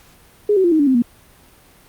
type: tone with pitch steps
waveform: sine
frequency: 415.3 / 378.6 / 345.2 / 314.7 / 287 / 261.6 / 238.5 Hz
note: G#4 / F#4 / F4 / D#4 / D4 / C4 / A#3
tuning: 0 / +40 / -20 / +20 / -40 / 0 / +40 cents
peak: -11 dBFS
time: 0.49-1.022 s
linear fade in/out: 5 ms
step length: 76 ms
effects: pink hiss -49 dBFS RMS until 1.88 s + Opus 48 kbps